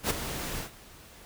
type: noise with ADSR envelope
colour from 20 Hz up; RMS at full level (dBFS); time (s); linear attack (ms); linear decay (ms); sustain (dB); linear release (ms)
pink; -24; 0.03-0.71; 75; 9; -11; 110
effects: pink hiss -51 dBFS RMS until 1.25 s